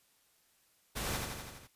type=noise with echo; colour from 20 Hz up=pink; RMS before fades=-37 dBFS; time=0.95-1.18 s; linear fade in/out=20 ms; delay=83 ms; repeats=6; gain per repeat=-3 dB; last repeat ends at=1.678 s; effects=white hiss -70 dBFS RMS until 1.75 s + resampled to 32000 Hz